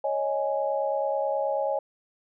sine chord, C# suspended second, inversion none, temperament just, 554.4 / 623.7 / 831.5 Hz, C#5 / D#5 / G#5, 0 / +4 / +2 cents, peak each -27 / -29 / -30 dBFS, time 0.04-1.79 s, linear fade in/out 5 ms, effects none

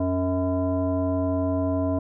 sine tone with frequency modulation, 277.4 Hz, C#4, 1 cent sharp, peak -21 dBFS, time 0-1.99 s, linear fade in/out 5 ms, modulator 366 Hz, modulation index 1.2, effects none

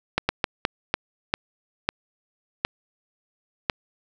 slowing click train, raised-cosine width 0.3 ms, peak -4 dBFS, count 9, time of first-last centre 0.18-3.698 s, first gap 110 ms, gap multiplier 1.38, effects none

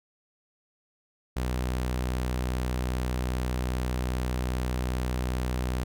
sawtooth tone, 62.5 Hz, B1, 21 cents sharp, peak -23 dBFS, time 1.36-5.84 s, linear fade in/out 10 ms, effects none

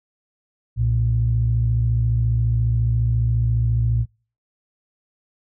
sine tone pair together, 61.2 / 115.66 Hz, B1 / A#2, -15 / -13 cents, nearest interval major seventh, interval 1102 cents, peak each -21 / -17 dBFS, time 0.76-4.06 s, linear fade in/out 50 ms, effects noise-tail reverb RT60 0.4 s tail -26 dB re dry + tanh soft clip ceiling -9 dBFS

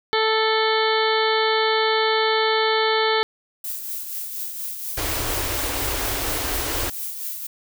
harmonic tone, 440 Hz, A4, in tune, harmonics 1 / 2 / 3 / 4 / 5 / 7 / 8 / 9 / 10, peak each -21 / -24 / -26 / -27 / -28 / -29 / -30 / -31 / -31 dBFS, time 0.13-3.23 s, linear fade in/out 0 ms
violet noise with tremolo, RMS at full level -28 dBFS, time 3.64-7.47 s, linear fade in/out 5 ms, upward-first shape triangle, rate 4.2 Hz, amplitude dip 50%
pink band-stop noise, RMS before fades -26 dBFS, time 4.97-6.9 s, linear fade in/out 5 ms, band 120 to 260 Hz, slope 96 dB/octave
effects none

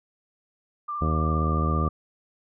sine tone with vibrato, 1184 Hz, D6, 14 cents sharp, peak -28 dBFS, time 0.88-1.89 s, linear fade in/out 10 ms, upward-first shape sine, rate 15 Hz, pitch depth 23 cents each way
harmonic tone, 78.4 Hz, D#2, 14 cents sharp, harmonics 1 / 2 / 3 / 4 / 5 / 6 / 7 / 8 / 9, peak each -24 / -27 / -32 / -35 / -36 / -38 / -38 / -43 / -41 dBFS, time 1.01-1.89 s, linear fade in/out 10 ms
effects none

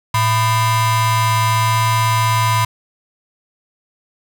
45% pulse ring-modulated tone, 554.4 Hz, C#5, in tune, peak -10 dBFS, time 0.14-2.65 s, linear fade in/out 5 ms, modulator 442 Hz, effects none

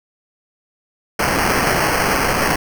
violet noise with sample-and-hold, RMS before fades -17 dBFS, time 1.19-2.56 s, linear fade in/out 5 ms, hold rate 3675 Hz, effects none

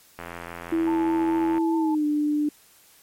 click train, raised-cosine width 0.5 ms, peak -20 dBFS, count 120, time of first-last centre 0.19-1.58 s, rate 85.6 Hz
sine tone with pitch glide, 328 to 297.3 Hz, E4 to D4, -9 to +21 cents, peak -20 dBFS, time 0.72-2.49 s, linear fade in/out 5 ms, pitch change -170 cents, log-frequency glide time 1.75-2.05 s
sine tone with vibrato, 878 Hz, A5, 4 cents flat, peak -29 dBFS, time 0.87-1.95 s, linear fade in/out 5 ms, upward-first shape sine, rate 4.7 Hz, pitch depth 34 cents each way
effects white hiss -55 dBFS RMS until 3.02 s + MP3 64 kbps

